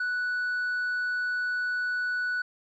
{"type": "tone with tanh clipping", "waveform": "sine", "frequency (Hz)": 1480, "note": "F#6", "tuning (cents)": 0, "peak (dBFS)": -27, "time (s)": [0, 2.42], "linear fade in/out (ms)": 5, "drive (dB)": 2, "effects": []}